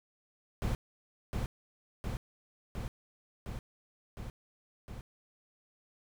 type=noise with echo; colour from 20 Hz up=brown; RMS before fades=-32 dBFS; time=0.62-0.75 s; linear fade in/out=0 ms; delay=710 ms; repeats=6; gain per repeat=-2 dB; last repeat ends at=5.01 s; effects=none